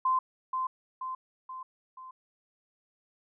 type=tone with echo; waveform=sine; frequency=1036 Hz; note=C6; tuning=17 cents flat; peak=-23 dBFS; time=0.05-0.19 s; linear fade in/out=5 ms; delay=480 ms; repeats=4; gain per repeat=-5 dB; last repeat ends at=2.11 s; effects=none